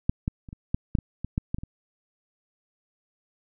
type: clicks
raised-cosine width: 5 ms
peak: -8 / -13 / -29 / -26 / -11 / -8 / -17 / -18 / -12 / -14 / -22 / -23 dBFS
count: 12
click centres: 0.095 / 0.279 / 0.488 / 0.529 / 0.745 / 0.952 / 0.987 / 1.246 / 1.379 / 1.545 / 1.585 / 1.635 s
effects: none